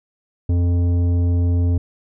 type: tone with tanh clipping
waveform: sine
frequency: 87.31 Hz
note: F2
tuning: in tune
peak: -16 dBFS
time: 0.49-1.78 s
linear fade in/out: 5 ms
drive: 11 dB
effects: none